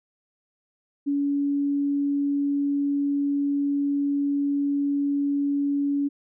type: tone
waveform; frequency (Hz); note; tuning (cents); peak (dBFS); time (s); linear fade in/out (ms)
sine; 283.5; C#4; +39; -21; 1.06-6.09; 20
effects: none